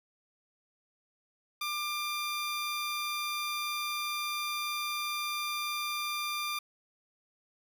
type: tone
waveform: 15% pulse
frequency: 1193 Hz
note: D6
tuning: 27 cents sharp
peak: -26 dBFS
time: 1.61-6.59 s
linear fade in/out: 5 ms
effects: none